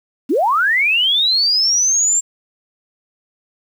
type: linear sweep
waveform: sine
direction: up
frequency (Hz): 221.9 to 7459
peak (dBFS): -12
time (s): 0.29-2.21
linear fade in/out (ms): 20
effects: 7-bit